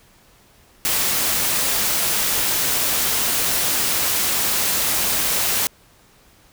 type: noise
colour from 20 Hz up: white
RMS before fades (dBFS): -20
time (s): 0.85-5.67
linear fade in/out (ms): 0
effects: pink hiss -53 dBFS RMS until 6.52 s